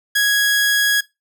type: tone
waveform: sawtooth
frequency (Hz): 1661.2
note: G#6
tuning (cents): 0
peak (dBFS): -10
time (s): 0.15-1.01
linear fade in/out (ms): 10
effects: noise-tail reverb RT60 0.2 s tail -20 dB re dry